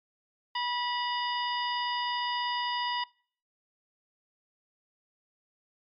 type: harmonic tone with a mistuned harmonic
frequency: 975 Hz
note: B5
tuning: 23 cents flat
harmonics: 1 / 2 / 3 / 4 / 5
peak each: -31 / -36 / -36 / -40 / -40 dBFS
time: 0.55-3.04 s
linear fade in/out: 5 ms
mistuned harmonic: 4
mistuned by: -130 cents
effects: noise-tail reverb RT60 0.5 s tail -25 dB re dry + MP3 32 kbps